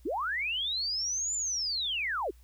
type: linear two-way sweep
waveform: sine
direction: up then down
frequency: 246.9 to 7200 to 297.9 Hz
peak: -29 dBFS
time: 0.05-2.31 s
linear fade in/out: 10 ms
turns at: 1.35 s
effects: added 60 Hz sine -53 dBFS peak until 2.43 s + white hiss -67 dBFS RMS until 2.43 s